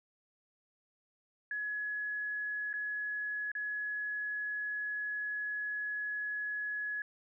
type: tone with dropouts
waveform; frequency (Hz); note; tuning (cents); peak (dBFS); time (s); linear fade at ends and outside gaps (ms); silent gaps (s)
sine; 1689; G#6; +29; -34; 1.51-7.02; 2; 2.73-2.738 / 3.517-3.551
effects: none